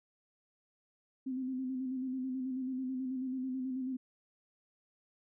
sine tone with vibrato, 259 Hz, C4, 17 cents flat, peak -34 dBFS, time 1.26-3.97 s, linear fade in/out 10 ms, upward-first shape square, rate 9.2 Hz, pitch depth 33 cents each way, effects none

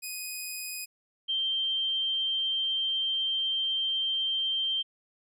10% pulse / sine tone pair in turn, 2497 / 3146 Hz, D#7 / G7, +6 / +6 cents, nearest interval major third, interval 400 cents, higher second, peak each -26 dBFS, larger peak neither, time 0.02-0.86 / 1.28-4.83 s, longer second, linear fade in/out 20 ms, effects none

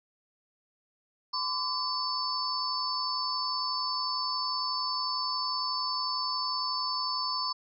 sine tone cluster, 1022 / 1153 / 4507 / 5220 Hz, C6 / D6 / C#8 / E8, -41 / -32 / +28 / -18 cents, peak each -33 / -38 / -33 / -35 dBFS, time 1.33-7.53 s, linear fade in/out 10 ms, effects none

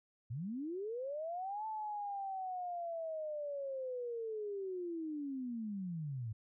sine linear two-way sweep, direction up then down, 103.83 to 880 to 103.83 Hz, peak -38 dBFS, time 0.3-6.33 s, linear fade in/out 10 ms, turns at 1.66 s, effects none

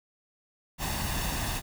pink noise with comb filter, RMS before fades -31 dBFS, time 0.78-1.62 s, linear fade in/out 50 ms, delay 1.1 ms, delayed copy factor +0.55, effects none

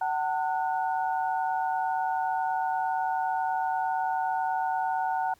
sine tone cluster, 753 / 902 / 1462 Hz, F#5 / A5 / F#6, +30 / +43 / -21 cents, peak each -27 / -29 / -36 dBFS, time 0.01-5.34 s, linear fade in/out 5 ms, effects pink hiss -62 dBFS RMS until 5.39 s + MP3 96 kbps

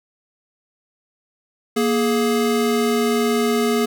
square tone pair together, 235.7 / 420 Hz, A#3 / G#4, +19 / +19 cents, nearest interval minor seventh, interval 1000 cents, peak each -20 dBFS, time 1.76-3.86 s, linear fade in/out 10 ms, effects none

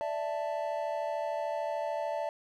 triangle chord, D suspended second, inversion none, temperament just, 587.3 / 660.7 / 881 Hz, D5 / E5 / A5, 0 / +4 / +2 cents, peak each -33 / -33 / -35 dBFS, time 0.01-2.29 s, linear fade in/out 0 ms, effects none

